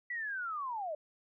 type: linear sweep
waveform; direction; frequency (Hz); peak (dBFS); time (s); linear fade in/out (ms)
sine; down; 1975 to 581; -35; 0.1-0.95; 5
effects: none